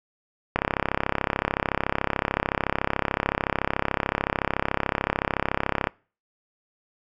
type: click train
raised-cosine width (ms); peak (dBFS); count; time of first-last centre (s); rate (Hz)
0.5; -6; 180; 0.56-5.872; 33.7
effects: noise-tail reverb RT60 0.4 s tail -25 dB re dry